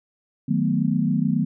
sine chord, B dominant seventh, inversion first, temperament equal, 155.56 / 185 / 220 / 246.9 Hz, D#3 / F#3 / A3 / B3, 0 / 0 / 0 / 0 cents, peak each -24 dBFS, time 0.48-1.45 s, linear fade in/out 10 ms, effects none

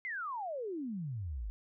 sine exponential sweep, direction down, 2147 to 47.02 Hz, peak -36 dBFS, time 0.05-1.5 s, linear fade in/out 0 ms, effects none

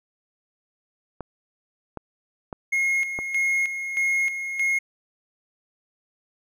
clicks, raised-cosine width 1 ms, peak -18 dBFS, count 4, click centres 1.207 / 1.973 / 2.528 / 3.189 s
triangle tone with tremolo, 2154 Hz, C7, 50 cents sharp, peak -18 dBFS, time 2.72-4.79 s, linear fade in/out 10 ms, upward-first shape square, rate 1.6 Hz, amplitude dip 60%
effects none

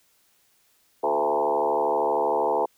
sine tone with frequency modulation, 667 Hz, E5, 20 cents sharp, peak -20 dBFS, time 1.03-2.66 s, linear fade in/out 10 ms, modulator 72.8 Hz, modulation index 4, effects white hiss -64 dBFS RMS until 2.77 s

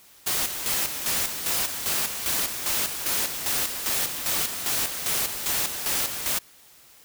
white noise with tremolo, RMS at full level -25 dBFS, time 0.26-6.39 s, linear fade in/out 10 ms, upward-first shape square, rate 2.5 Hz, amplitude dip 55%, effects white hiss -53 dBFS RMS until 7.04 s

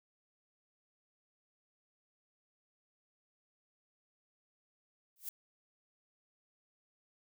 violet noise with exponential growth, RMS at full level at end -37 dBFS, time 5.16-5.29 s, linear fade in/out 2 ms, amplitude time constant 28 ms, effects none

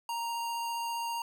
square tone with vibrato, 932.3 Hz, A#5, in tune, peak -33 dBFS, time 0.09-1.22 s, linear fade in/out 2 ms, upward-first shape triangle, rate 15 Hz, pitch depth 10 cents each way, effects none

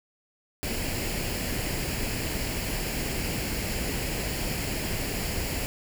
pink noise with comb filter, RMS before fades -30 dBFS, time 0.63-5.66 s, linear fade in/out 0 ms, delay 0.41 ms, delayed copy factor +0.55, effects none

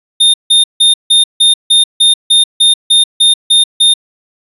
square tone bursts, 3646 Hz, A#7, 39 cents flat, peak -5 dBFS, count 13, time 0.2-3.94 s, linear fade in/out 10 ms, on 140 ms, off 160 ms, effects resampled to 32000 Hz

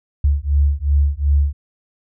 sine beating tone pair, 70.3 / 73 Hz, C#2 / D2, +25 / -10 cents, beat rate 2.7 Hz, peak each -16 dBFS, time 0.24-1.53 s, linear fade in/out 5 ms, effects none

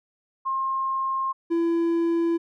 sine / triangle tone pair in turn, 1066 / 335.8 Hz, C6 / E4, +32 / +32 cents, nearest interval octave + minor sixth, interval 2000 cents, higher first, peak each -23 / -18 dBFS, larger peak second, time 0.45-1.33 / 1.5-2.38 s, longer neither, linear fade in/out 20 ms, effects none

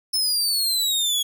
sawtooth exponential sweep, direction down, 5280 to 3322 Hz, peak -17 dBFS, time 0.13-1.23 s, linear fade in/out 10 ms, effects none

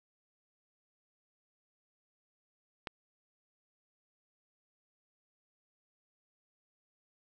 click, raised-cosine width 0.3 ms, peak -21 dBFS, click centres 2.872 s, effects none

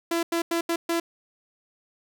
sawtooth tone bursts at uneven times, 336.5 Hz, E4, 36 cents sharp, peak -19 dBFS, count 5, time 0.11-0.23 / 0.32-0.42 / 0.51-0.61 / 0.69-0.76 / 0.89-1 s, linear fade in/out 5 ms, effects none

